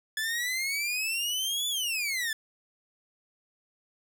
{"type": "exponential two-way sweep", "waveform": "sawtooth", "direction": "up then down", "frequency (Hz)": [1721, 3492, 1721], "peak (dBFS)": -25, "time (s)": [0.17, 2.33], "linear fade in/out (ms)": 2, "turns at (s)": 1.68, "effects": []}